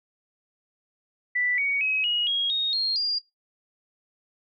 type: tone with pitch steps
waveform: sine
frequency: 1975.5 / 2243 / 2547 / 2892 / 3284 / 3729 / 4235 / 4808 Hz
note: B6 / C#7 / D#7 / F#7 / G#7 / A#7 / C8 / D8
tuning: 0 / +20 / +40 / -40 / -20 / 0 / +20 / +40 cents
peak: -22 dBFS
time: 1.35-3.19 s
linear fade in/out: 10 ms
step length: 230 ms
effects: noise-tail reverb RT60 0.2 s tail -21 dB re dry